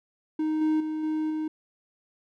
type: tone with level steps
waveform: triangle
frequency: 311.1 Hz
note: D#4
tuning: in tune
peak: -22 / -19 / -26 / -23 / -25 dBFS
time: 0.39-1.48 s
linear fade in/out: 5 ms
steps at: 0.61 / 0.8 / 1.03 / 1.3 s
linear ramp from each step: 5 ms
effects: none